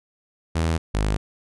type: tone pair in turn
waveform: sawtooth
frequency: 81.5 / 51.64 Hz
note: E2 / G#1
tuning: -19 / -9 cents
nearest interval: minor sixth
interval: 790 cents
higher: first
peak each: -16 dBFS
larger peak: neither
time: 0.55-0.78 / 0.94-1.17 s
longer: neither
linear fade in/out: 10 ms
effects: resampled to 24000 Hz